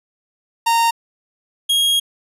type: tone pair in turn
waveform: 45% pulse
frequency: 924 / 3274 Hz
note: A#5 / G#7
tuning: -16 / -25 cents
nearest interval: octave + minor seventh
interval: 2191 cents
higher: second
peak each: -13 dBFS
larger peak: neither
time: 0.66-0.91 / 1.69-2 s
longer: second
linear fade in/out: 10 ms
effects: resampled to 32000 Hz